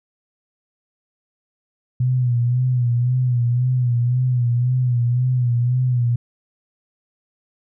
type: tone with vibrato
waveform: sine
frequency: 123.47 Hz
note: B2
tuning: in tune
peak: -15 dBFS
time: 2-6.16 s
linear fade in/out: 5 ms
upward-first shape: sine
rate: 1.9 Hz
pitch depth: 60 cents each way
effects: none